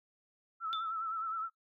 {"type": "tone with vibrato", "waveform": "sine", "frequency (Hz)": 1318.5, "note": "E6", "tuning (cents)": 0, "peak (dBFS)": -34, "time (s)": [0.6, 1.5], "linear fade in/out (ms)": 50, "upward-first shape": "triangle", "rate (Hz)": 9.7, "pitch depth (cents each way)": 68}
{"type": "tone with exponential decay", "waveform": "sine", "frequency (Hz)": 3533, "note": "A7", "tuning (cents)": 6, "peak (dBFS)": -32, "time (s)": [0.73, 0.92], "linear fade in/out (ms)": 0, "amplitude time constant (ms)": 40}
{"effects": ["noise-tail reverb RT60 0.1 s tail -18 dB re dry"]}